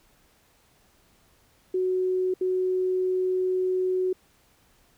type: tone bursts at uneven times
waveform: sine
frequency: 370 Hz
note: F#4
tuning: in tune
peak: -22 dBFS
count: 2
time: 1.74-2.34 / 2.41-4.13 s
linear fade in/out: 5 ms
effects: pink hiss -62 dBFS RMS until 4.97 s